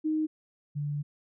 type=tone pair in turn; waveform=sine; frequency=311.1 / 146.06 Hz; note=D#4 / D3; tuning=0 / -9 cents; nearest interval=octave + minor second; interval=1309 cents; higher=first; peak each=-25 / -29 dBFS; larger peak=first; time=0.04-0.27 / 0.75-1.03 s; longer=second; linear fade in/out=20 ms; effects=none